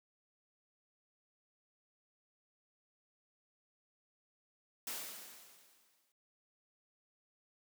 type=noise with exponential decay; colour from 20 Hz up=white; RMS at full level=-40 dBFS; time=4.87-6.12 s; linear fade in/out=2 ms; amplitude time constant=270 ms; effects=noise-tail reverb RT60 0.4 s tail -25 dB re dry + high-pass 200 Hz 12 dB/octave